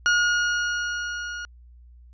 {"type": "tone with level ramp", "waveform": "40% pulse", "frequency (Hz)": 1436, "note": "F6", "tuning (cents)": 48, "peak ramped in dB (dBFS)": [-16, -31], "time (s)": [0.06, 1.45], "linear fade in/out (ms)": 0, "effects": ["added 60 Hz sine -46 dBFS peak until 2.13 s", "resampled to 16000 Hz"]}